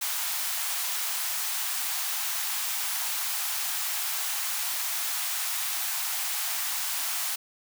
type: high-pass noise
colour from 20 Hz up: white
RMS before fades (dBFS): -30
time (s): 0.01-7.36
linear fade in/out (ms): 10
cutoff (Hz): 700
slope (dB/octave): 48
effects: none